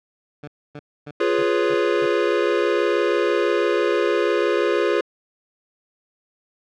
15% pulse tone bursts, 146.83 Hz, D3, in tune, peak -27 dBFS, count 6, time 0.43-2.062 s, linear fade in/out 5 ms, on 47 ms, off 270 ms
square chord, C# dominant seventh, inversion first, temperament equal, 349.2 / 415.3 / 493.9 / 554.4 Hz, E#4 / G#4 / B4 / C#5, 0 / 0 / 0 / 0 cents, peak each -23 / -22 / -25 / -26 dBFS, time 1.2-5.01 s, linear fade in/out 5 ms
effects low-pass 3000 Hz 12 dB/octave

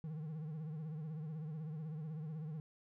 triangle tone with vibrato, 155.56 Hz, D#3, in tune, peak -39 dBFS, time 0.04-2.6 s, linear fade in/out 0 ms, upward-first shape triangle, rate 16 Hz, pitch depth 110 cents each way, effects none

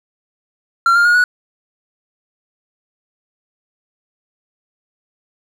triangle tone with pitch steps, 1372 / 1403.3 / 1435.2 / 1467.9 Hz, F6 / F6 / F6 / F#6, -31 / +8 / +47 / -14 cents, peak -7 dBFS, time 0.86-1.24 s, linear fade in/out 2 ms, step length 95 ms, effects none

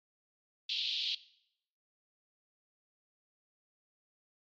pink band-pass noise, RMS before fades -35 dBFS, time 0.69-1.15 s, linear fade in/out 5 ms, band 3000 to 4300 Hz, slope 48 dB/octave, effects noise-tail reverb RT60 0.7 s tail -18 dB re dry + MP3 48 kbps

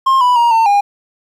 triangle tone with pitch steps, 1064 / 988 / 944 / 903 / 811 Hz, C6 / B5 / A#5 / A5 / G#5, +29 / 0 / +22 / +45 / -41 cents, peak -6 dBFS, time 0.06-0.81 s, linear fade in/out 10 ms, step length 150 ms, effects 8-bit

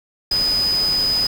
sine tone in noise, 4997 Hz, D#8, 7 cents sharp, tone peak -16 dBFS, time 0.31-1.27 s, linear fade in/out 5 ms, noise pink, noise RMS -30 dBFS, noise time 0.31-1.27 s, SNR +11 dB, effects none

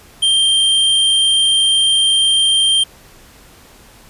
square tone, 3167 Hz, G7, 17 cents sharp, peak -11 dBFS, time 0.22-2.84 s, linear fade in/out 10 ms, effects pink hiss -44 dBFS RMS until 4.09 s + resampled to 32000 Hz

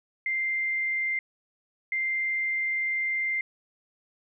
sine tone pair in turn, 2093 / 2093 Hz, C7 / C7, 0 / 0 cents, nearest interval unison, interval 0 cents, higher neither, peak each -25 dBFS, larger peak neither, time 0.26-1.19 / 1.92-3.41 s, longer second, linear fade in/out 2 ms, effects none

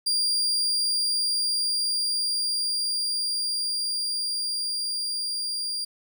35% pulse tone with level ramp, 4781 Hz, D8, 30 cents sharp, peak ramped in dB -20 to -26 dBFS, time 0.06-5.85 s, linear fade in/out 10 ms, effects none

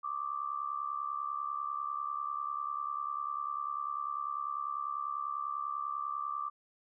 sine tone with amplitude modulation, 1174.7 Hz, D6, in tune, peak -30 dBFS, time 0.03-6.5 s, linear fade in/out 20 ms, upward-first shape sine, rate 70.1 Hz, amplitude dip 85%, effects none

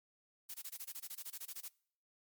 blue noise bursts, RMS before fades -45 dBFS, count 16, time 0.49-1.684 s, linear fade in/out 10 ms, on 54 ms, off 22 ms, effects noise-tail reverb RT60 0.6 s tail -24 dB re dry + MP3 96 kbps

